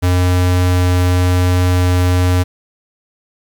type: tone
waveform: square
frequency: 90.1 Hz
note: F#2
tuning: 45 cents flat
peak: -11 dBFS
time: 0.02-2.44 s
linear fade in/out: 20 ms
effects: 8-bit